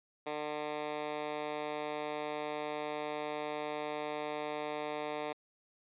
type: tone with high-pass filter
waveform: 10% pulse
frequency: 150 Hz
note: D3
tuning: 37 cents sharp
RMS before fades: -38 dBFS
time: 0.26-5.33 s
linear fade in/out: 10 ms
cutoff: 420 Hz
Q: 1
effects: resampled to 8000 Hz